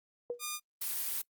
sine tone with exponential decay, 482.2 Hz, B4, 41 cents flat, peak -29 dBFS, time 0.3-0.43 s, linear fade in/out 1 ms, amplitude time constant 28 ms
5% pulse tone, 1211 Hz, D#6, 47 cents flat, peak -24 dBFS, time 0.39-0.6 s, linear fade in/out 50 ms
blue noise, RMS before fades -35 dBFS, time 0.81-1.22 s, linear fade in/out 10 ms
effects noise-tail reverb RT60 0.1 s tail -25 dB re dry + Opus 32 kbps

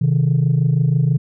sine tone pair together, 130.4 / 156.62 Hz, C3 / D#3, -5 / +12 cents, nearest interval minor third, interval 317 cents, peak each -14 dBFS, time 0.01-1.18 s, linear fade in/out 10 ms, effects tanh soft clip ceiling -9 dBFS

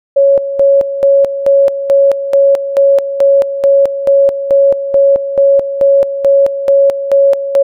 sine tone with tremolo, 554.4 Hz, C#5, in tune, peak -4 dBFS, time 0.16-7.63 s, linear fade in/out 10 ms, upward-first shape square, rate 2.3 Hz, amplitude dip 70%, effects none

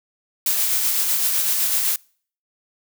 blue noise with tremolo, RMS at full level -19 dBFS, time 0.46-1.96 s, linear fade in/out 2 ms, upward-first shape sine, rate 7.9 Hz, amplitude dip 30%, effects noise-tail reverb RT60 0.5 s tail -26 dB re dry

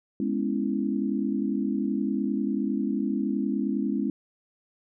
sine chord, C# minor seventh, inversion second, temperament equal, 207.7 / 246.9 / 277.2 / 329.6 Hz, G#3 / B3 / C#4 / E4, 0 / 0 / 0 / 0 cents, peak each -28 / -31 / -29 / -32 dBFS, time 0.2-4.1 s, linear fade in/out 2 ms, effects none

